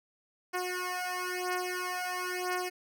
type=beating tone pair; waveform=10% pulse; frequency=362.1 / 363.1 Hz; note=F#4 / F#4; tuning=-37 / -33 cents; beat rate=1 Hz; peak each=-27 dBFS; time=0.53-2.7 s; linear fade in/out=20 ms; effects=none